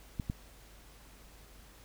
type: clicks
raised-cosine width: 5 ms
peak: -21 dBFS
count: 2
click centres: 0.198 / 0.299 s
effects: added 50 Hz sine -56 dBFS peak until 1.84 s + pink hiss -58 dBFS RMS until 1.84 s